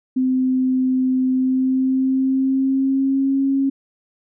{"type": "tone with pitch glide", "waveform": "sine", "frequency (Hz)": [258.1, 272.3], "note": ["C4", "C#4"], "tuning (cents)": [-23, -31], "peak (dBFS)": -15, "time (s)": [0.16, 3.7], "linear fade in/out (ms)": 10, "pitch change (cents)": 92, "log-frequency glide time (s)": [1.31, 3.43], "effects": []}